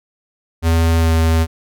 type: tone with pitch glide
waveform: square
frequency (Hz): 82.41 to 81.32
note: E2 to E2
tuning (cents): 0 to -23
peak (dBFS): -12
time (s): 0.62-1.47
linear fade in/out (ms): 50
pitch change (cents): -23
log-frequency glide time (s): 0.97-1.15
effects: none